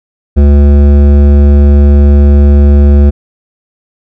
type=tone with hard clipping; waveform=sine; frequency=71.6 Hz; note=D2; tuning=43 cents flat; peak=-3 dBFS; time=0.36-3.11 s; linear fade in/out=20 ms; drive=13 dB; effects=none